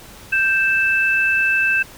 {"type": "tone pair together", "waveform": "sine", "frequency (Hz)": [1568, 2637], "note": ["G6", "E7"], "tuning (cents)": [0, 0], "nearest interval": "major sixth", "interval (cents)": 900, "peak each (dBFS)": -17, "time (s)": [0.32, 1.83], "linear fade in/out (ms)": 10, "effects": ["pink hiss -41 dBFS RMS until 1.97 s"]}